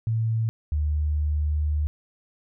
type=tone pair in turn; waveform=sine; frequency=112.6 / 75.15 Hz; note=A2 / D2; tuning=+40 / +40 cents; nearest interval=perfect fifth; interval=700 cents; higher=first; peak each=-21 / -21 dBFS; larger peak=neither; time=0.07-0.49 / 0.72-1.87 s; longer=second; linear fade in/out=0 ms; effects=none